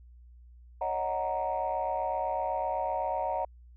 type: chord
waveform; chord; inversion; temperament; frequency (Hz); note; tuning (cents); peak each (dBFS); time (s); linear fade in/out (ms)
sine; D# minor seventh; third; equal; 554.4 / 622.3 / 740 / 932.3; C#5 / D#5 / F#5 / A#5; 0 / 0 / 0 / 0; -35 / -34 / -32 / -32; 0.81-3.45; 5
effects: tanh soft clip ceiling -21 dBFS + added 60 Hz sine -50 dBFS peak until 3.76 s